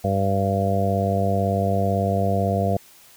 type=harmonic tone; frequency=98 Hz; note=G2; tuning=in tune; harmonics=1 / 2 / 3 / 4 / 5 / 6 / 7; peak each=-23 / -25 / -35 / -32 / -27 / -29 / -24 dBFS; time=0.04-2.77 s; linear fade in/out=5 ms; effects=white hiss -50 dBFS RMS until 3.16 s